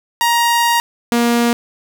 sawtooth tone pair in turn, 941 / 236.7 Hz, A#5 / A#3, +16 / +27 cents, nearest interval 2 octaves, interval 2389 cents, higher first, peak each -8 / -8 dBFS, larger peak neither, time 0.21-0.8 / 1.12-1.53 s, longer first, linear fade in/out 0 ms, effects none

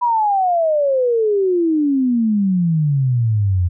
sine exponential sweep, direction down, 987.8 to 85.8 Hz, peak -13 dBFS, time 0.01-3.69 s, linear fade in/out 20 ms, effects none

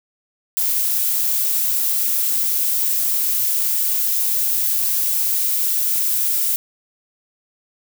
violet noise with high-pass filter sweep, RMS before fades -19 dBFS, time 0.57-6.56 s, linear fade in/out 0 ms, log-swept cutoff 640 to 200 Hz, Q 3.3, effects none

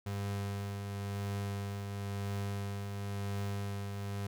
35% pulse tone with tremolo, 100.2 Hz, G2, 38 cents sharp, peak -32 dBFS, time 0.06-4.27 s, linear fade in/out 5 ms, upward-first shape triangle, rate 0.97 Hz, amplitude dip 40%, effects none

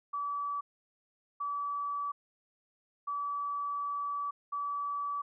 sine tone bursts at uneven times, 1149 Hz, D6, 38 cents flat, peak -32 dBFS, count 4, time 0.13-0.61 / 1.4-2.12 / 3.07-4.31 / 4.52-5.22 s, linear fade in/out 10 ms, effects none

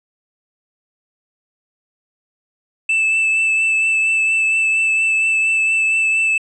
triangle tone with vibrato, 2637 Hz, E7, in tune, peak -12 dBFS, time 2.89-6.38 s, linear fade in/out 5 ms, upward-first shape triangle, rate 4.3 Hz, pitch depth 18 cents each way, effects resampled to 24000 Hz

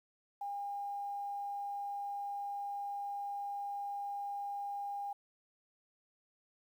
sine tone, 807 Hz, G#5, 50 cents flat, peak -37 dBFS, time 0.41-5.13 s, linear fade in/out 5 ms, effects 11-bit

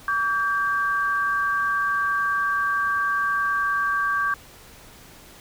sine tone pair together, 1144.2 / 1585 Hz, D6 / G6, -45 / +19 cents, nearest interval tritone, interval 564 cents, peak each -23 dBFS, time 0.08-4.34 s, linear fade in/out 2 ms, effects pink hiss -47 dBFS RMS until 5.4 s

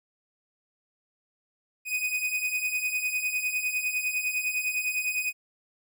45% pulse beating tone pair, 2489 / 2498.9 Hz, D#7 / D#7, 0 / +7 cents, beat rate 9.9 Hz, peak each -32 / -28 dBFS, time 1.85-5.33 s, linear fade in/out 50 ms, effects none

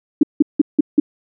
sine tone bursts, 295.6 Hz, D4, 11 cents sharp, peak -6 dBFS, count 5, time 0.21-1 s, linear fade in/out 5 ms, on 22 ms, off 170 ms, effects none

